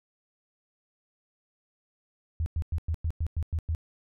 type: tone bursts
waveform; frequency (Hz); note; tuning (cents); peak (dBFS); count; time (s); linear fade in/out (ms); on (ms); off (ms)
sine; 80.8; E2; -34; -25; 9; 2.4-3.749; 0; 61; 100
effects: none